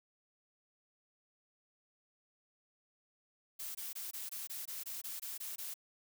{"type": "noise bursts", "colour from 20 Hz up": "blue", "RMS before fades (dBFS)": -43, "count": 12, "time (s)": [3.59, 5.741], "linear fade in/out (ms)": 10, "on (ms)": 160, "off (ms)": 21, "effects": []}